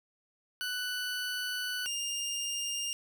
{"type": "tone pair in turn", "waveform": "20% pulse", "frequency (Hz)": [1489, 2811], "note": ["F#6", "F7"], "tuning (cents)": [11, 11], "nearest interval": "major seventh", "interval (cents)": 1100, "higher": "second", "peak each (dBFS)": -28, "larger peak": "neither", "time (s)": [[0.61, 1.86], [1.86, 2.93]], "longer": "first", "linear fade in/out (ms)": 0, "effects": ["10-bit"]}